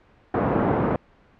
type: band-pass noise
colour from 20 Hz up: pink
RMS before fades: -22 dBFS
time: 0.34-0.96 s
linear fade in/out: 2 ms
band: 130 to 1000 Hz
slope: 12 dB/octave
effects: pink hiss -56 dBFS RMS until 1.39 s + low-pass 2000 Hz 12 dB/octave